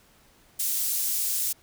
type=high-pass noise; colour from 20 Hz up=pink; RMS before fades=-27 dBFS; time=0.59-1.53 s; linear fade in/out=10 ms; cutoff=8700 Hz; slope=12 dB/octave; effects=pink hiss -59 dBFS RMS until 1.62 s